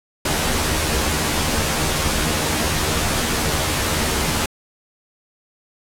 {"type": "noise with comb filter", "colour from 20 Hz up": "pink", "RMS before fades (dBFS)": -20, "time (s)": [0.25, 4.46], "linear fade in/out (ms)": 5, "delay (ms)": 13, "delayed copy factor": 0.85, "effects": ["low-pass 12000 Hz 12 dB/octave"]}